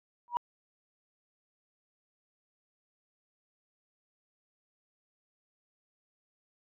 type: tone with exponential growth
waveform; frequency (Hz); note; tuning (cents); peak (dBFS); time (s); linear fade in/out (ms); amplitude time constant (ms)
sine; 961; B5; -48; -21; 0.28-0.37; 0; 19
effects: tanh soft clip ceiling -21 dBFS